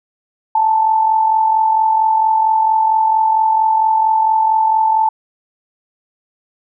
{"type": "tone with amplitude modulation", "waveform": "sine", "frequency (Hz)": 880, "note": "A5", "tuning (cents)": 0, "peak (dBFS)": -8, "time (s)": [0.55, 5.09], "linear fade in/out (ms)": 5, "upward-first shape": "sine", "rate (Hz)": 44.4, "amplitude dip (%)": 50, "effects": []}